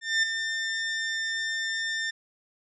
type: tone with ADSR envelope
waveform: sawtooth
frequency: 1799 Hz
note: A6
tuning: 38 cents sharp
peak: -16 dBFS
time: 0.01-2.11 s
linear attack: 220 ms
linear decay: 8 ms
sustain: -8 dB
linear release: 12 ms
effects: resampled to 16000 Hz